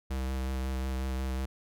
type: tone with vibrato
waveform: square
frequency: 65.41 Hz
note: C2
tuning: in tune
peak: -31 dBFS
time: 0.1-1.46 s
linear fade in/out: 10 ms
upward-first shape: sine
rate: 5.5 Hz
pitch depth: 18 cents each way
effects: none